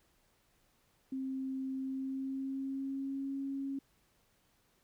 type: tone with pitch glide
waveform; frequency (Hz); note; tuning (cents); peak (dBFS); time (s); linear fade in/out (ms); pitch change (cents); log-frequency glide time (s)
sine; 264.8 to 273.8; C4 to C#4; +21 to -21; -35; 1.12-3.79; 5; +58; 1.77-3.36
effects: pink hiss -72 dBFS RMS until 4.83 s